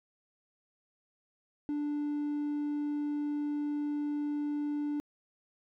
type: tone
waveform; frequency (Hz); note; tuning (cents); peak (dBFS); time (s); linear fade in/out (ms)
triangle; 293.7; D4; 0; -28; 1.69-5; 0
effects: tanh soft clip ceiling -24 dBFS